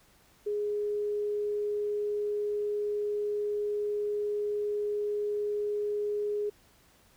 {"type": "tone", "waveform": "sine", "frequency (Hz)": 415.3, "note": "G#4", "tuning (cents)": 0, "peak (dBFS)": -28, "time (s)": [0.46, 6.5], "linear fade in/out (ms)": 10, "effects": ["pink hiss -62 dBFS RMS until 7.16 s"]}